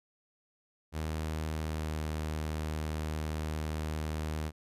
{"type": "tone with pitch glide", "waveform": "sawtooth", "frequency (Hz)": [78.3, 77.49], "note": ["D#2", "D#2"], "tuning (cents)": [11, -7], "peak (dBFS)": -29, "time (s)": [0.92, 4.52], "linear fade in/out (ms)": 50, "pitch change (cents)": -18, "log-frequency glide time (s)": [1.65, 1.96], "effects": ["resampled to 32000 Hz"]}